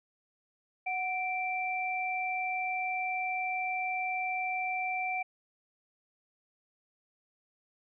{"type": "tone pair together", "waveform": "sine", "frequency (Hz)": [740, 2347], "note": ["F#5", "D7"], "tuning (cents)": [0, -2], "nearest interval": "octave + minor sixth", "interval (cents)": 1998, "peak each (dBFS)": [-33, -33], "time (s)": [0.86, 5.23], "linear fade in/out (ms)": 10, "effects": []}